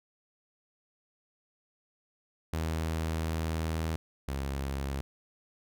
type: tone pair in turn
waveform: sawtooth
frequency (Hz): 80.4 / 68.45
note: E2 / C#2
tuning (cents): -43 / -21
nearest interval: minor third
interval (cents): 278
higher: first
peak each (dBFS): -26 / -28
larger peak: first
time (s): 2.53-3.96 / 4.28-5.01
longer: first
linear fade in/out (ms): 0
effects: none